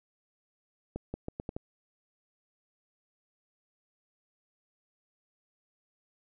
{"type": "accelerating click train", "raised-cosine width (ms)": 2, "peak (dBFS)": -22, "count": 6, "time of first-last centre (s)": [0.96, 1.565], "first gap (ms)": 180, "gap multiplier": 0.8, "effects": []}